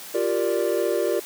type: chord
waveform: triangle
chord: G minor seventh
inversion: third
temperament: equal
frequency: 349.2 / 392 / 466.2 / 587.3 Hz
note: F4 / G4 / Bb4 / D5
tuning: 0 / 0 / 0 / 0 cents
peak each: -24 dBFS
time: 0.14-1.2 s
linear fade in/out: 10 ms
effects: white hiss -39 dBFS RMS until 1.25 s + high-pass 200 Hz 12 dB/octave